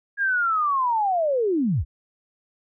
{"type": "linear sweep", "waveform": "sine", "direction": "down", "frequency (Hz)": [1650, 46.84], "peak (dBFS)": -19, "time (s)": [0.17, 1.85], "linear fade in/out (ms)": 50, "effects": []}